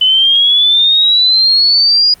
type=exponential sweep; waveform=sine; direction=up; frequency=3006 to 4909 Hz; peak=-6 dBFS; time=0.01-2.14 s; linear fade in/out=5 ms; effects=pink hiss -43 dBFS RMS until 2.2 s + Opus 48 kbps